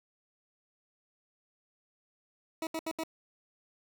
20% pulse tone bursts, 322 Hz, E4, 41 cents flat, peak -28 dBFS, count 4, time 2.62-3.036 s, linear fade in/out 2 ms, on 50 ms, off 72 ms, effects none

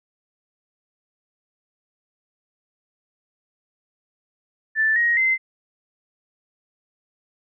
sine tone with pitch steps, 1762 / 1883 / 2068 Hz, A6 / A#6 / C7, +2 / +17 / -21 cents, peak -16 dBFS, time 4.75-5.38 s, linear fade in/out 50 ms, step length 210 ms, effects none

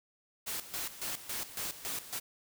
white noise with tremolo, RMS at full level -37 dBFS, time 0.46-2.2 s, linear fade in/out 20 ms, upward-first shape square, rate 3.6 Hz, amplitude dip 75%, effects none

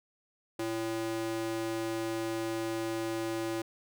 square tone with high-pass filter, 112.5 Hz, A2, 39 cents sharp, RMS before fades -34 dBFS, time 0.59-3.62 s, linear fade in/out 5 ms, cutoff 310 Hz, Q 1.7, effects none

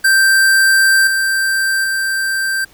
square tone with level steps, 1568 Hz, G6, in tune, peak -9 / -14 / -16 dBFS, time 0.04-2.65 s, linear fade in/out 10 ms, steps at 1.07 / 1.84 s, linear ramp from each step 2 ms, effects pink hiss -47 dBFS RMS until 2.73 s

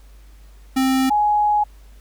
square / sine tone pair in turn, 263.4 / 836.2 Hz, C4 / G#5, +12 / +12 cents, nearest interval octave + minor sixth, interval 2000 cents, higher second, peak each -16 / -14 dBFS, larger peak second, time 0.76-1.1 / 1.1-1.64 s, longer second, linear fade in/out 10 ms, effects added 50 Hz sine -42 dBFS peak until 2 s + pink hiss -56 dBFS RMS until 2 s

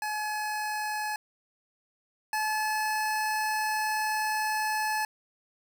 25% pulse tone pair in turn, 850 / 860.4 Hz, G#5 / A5, +40 / -39 cents, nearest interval unison, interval 21 cents, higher second, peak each -26 / -23 dBFS, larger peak second, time 0.02-1.16 / 2.33-5.05 s, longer second, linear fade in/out 2 ms, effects none

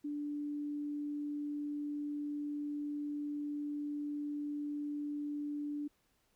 sine tone, 292.8 Hz, D4, 5 cents flat, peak -36 dBFS, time 0.04-5.88 s, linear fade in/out 10 ms, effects pink hiss -75 dBFS RMS until 6.35 s

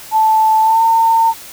sine tone with pitch glide, 877 to 906.9 Hz, A5 to A#5, -6 to -48 cents, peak -8 dBFS, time 0.11-1.34 s, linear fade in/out 50 ms, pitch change +58 cents, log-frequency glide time 0.61-0.82 s, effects white hiss -34 dBFS RMS until 1.52 s

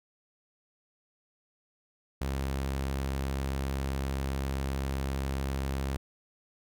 sawtooth tone, 67.6 Hz, C#2, 43 cents flat, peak -26 dBFS, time 2.21-5.97 s, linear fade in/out 5 ms, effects none

